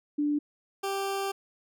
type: tone pair in turn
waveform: sine / 20% pulse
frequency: 293.9 / 392.3 Hz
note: D4 / G4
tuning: +1 / +1 cents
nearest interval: perfect fourth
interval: 500 cents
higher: second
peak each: -24 dBFS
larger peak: neither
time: 0.18-0.39 / 0.83-1.32 s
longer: second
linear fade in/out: 10 ms
effects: none

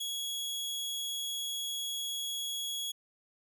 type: tone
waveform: sawtooth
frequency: 3339 Hz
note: G#7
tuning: 9 cents sharp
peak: -31 dBFS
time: 0-2.92 s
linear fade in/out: 10 ms
effects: none

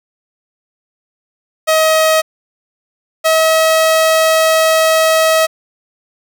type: tone pair in turn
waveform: sawtooth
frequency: 634 / 640.6 Hz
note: D#5 / E5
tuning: +32 / -50 cents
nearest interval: unison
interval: 18 cents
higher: second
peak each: -5 dBFS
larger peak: neither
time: 1.67-2.22 / 3.24-5.47 s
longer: second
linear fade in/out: 20 ms
effects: none

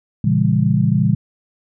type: chord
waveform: sine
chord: A# diminished seventh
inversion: none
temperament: just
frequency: 116.54 / 139.85 / 167.82 / 201.4 Hz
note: A#2 / C#3 / E3 / G3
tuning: 0 / +16 / +31 / +47 cents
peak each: -18 dBFS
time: 0.24-1.15 s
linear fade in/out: 5 ms
effects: none

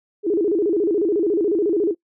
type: tone with vibrato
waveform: sine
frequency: 372 Hz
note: F#4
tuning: 9 cents sharp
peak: -16 dBFS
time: 0.23-1.95 s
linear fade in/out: 50 ms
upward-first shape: square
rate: 14 Hz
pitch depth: 190 cents each way
effects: noise-tail reverb RT60 0.1 s tail -22 dB re dry

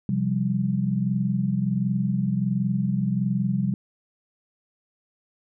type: chord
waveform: sine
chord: C suspended fourth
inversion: none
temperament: equal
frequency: 130.81 / 174.61 / 196 Hz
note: C3 / F3 / G3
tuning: 0 / 0 / 0 cents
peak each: -26 / -27 / -24 dBFS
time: 0.09-3.74 s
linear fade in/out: 2 ms
effects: none

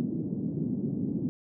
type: band-pass noise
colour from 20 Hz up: pink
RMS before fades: -31 dBFS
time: 0-1.29 s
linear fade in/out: 0 ms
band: 160 to 280 Hz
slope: 24 dB/octave
effects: none

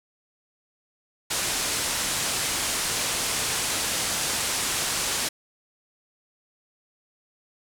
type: low-pass noise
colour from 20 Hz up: white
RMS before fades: -27 dBFS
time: 1.3-5.29 s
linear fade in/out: 10 ms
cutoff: 10000 Hz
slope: 24 dB/octave
effects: none

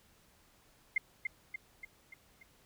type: tone with echo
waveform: sine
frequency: 2100 Hz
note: C7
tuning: 6 cents sharp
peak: -26 dBFS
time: 0.96-0.98 s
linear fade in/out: 5 ms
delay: 290 ms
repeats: 5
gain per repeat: -5 dB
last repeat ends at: 2.43 s
effects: pink hiss -66 dBFS RMS until 2.65 s

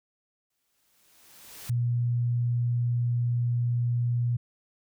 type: noise with exponential growth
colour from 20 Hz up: white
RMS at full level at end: -41 dBFS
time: 0.5-1.7 s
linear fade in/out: 5 ms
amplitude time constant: 260 ms
type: tone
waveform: sine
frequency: 120.3 Hz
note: B2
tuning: 45 cents flat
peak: -23 dBFS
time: 1.69-4.37 s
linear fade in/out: 10 ms
effects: none

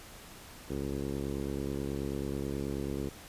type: tone with low-pass filter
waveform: 10% pulse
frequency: 69.3 Hz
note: C#2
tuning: in tune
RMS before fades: -35 dBFS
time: 0.69-3.1 s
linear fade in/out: 20 ms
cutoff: 440 Hz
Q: 1.7
effects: pink hiss -50 dBFS RMS until 3.28 s + resampled to 32000 Hz

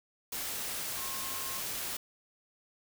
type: tone in noise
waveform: sine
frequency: 1071 Hz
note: C6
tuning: 40 cents sharp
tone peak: -45 dBFS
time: 0.97-1.6 s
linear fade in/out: 5 ms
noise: white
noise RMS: -37 dBFS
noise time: 0.32-1.97 s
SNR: -11 dB
effects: none

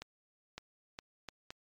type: accelerating click train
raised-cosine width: 0.2 ms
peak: -25 dBFS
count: 5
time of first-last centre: 0.02-1.505 s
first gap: 560 ms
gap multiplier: 0.73
effects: MP3 96 kbps

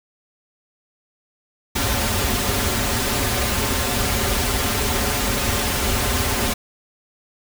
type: noise with comb filter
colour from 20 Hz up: pink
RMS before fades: -21 dBFS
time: 1.75-6.54 s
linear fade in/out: 10 ms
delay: 6.2 ms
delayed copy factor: -0.95
effects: none

